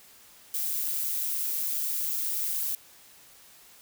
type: noise with amplitude modulation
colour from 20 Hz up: violet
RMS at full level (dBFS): -28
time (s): 0.54-2.75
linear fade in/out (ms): 2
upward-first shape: sine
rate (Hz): 150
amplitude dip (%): 40
effects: white hiss -54 dBFS RMS until 3.81 s